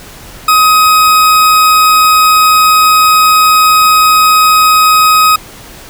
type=tone; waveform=40% pulse; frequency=1261 Hz; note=D#6; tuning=23 cents sharp; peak=-3 dBFS; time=0.48-5.36 s; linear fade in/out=5 ms; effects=pink hiss -32 dBFS RMS until 5.89 s